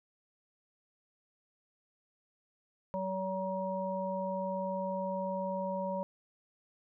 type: harmonic tone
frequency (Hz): 189.4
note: F#3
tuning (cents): +41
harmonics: 1 / 3 / 5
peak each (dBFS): -38 / -35 / -38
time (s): 2.94-6.03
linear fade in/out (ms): 0
effects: none